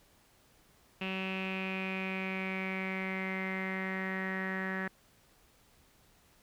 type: tone with low-pass filter sweep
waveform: sawtooth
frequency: 189.5 Hz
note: F#3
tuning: 42 cents sharp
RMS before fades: -36 dBFS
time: 1.01-4.88 s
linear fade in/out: 5 ms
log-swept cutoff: 2700 to 1800 Hz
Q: 8.9
effects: pink hiss -65 dBFS RMS until 6.42 s